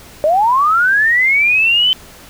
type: linear sweep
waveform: sine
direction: up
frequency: 581 to 3081 Hz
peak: -9 dBFS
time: 0.24-1.93 s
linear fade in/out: 0 ms
effects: pink hiss -39 dBFS RMS until 2.29 s